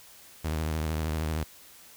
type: tone with vibrato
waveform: sawtooth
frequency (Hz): 78.5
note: D#2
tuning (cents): +16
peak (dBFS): -24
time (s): 0.44-1.44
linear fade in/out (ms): 10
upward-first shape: sine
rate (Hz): 13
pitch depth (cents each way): 70
effects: white hiss -52 dBFS RMS until 1.96 s